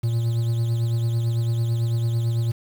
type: tone with tremolo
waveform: triangle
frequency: 116.2 Hz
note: A#2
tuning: 5 cents flat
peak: -16 dBFS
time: 0.03-2.52 s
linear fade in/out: 10 ms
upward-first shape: triangle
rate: 9 Hz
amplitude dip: 35%
effects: 7-bit